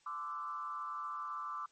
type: tone with frequency modulation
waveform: sine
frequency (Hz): 1174.7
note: D6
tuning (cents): 0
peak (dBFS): -38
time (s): 0.06-1.66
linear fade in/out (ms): 5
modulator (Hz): 146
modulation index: 0.92
effects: white hiss -70 dBFS RMS until 1.71 s + MP3 32 kbps